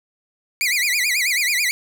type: tone with vibrato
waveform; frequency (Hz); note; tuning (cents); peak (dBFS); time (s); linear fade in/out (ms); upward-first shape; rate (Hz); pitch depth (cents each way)
sawtooth; 2187; C#7; -24; -14; 0.61-1.71; 0; sine; 9.2; 210
effects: none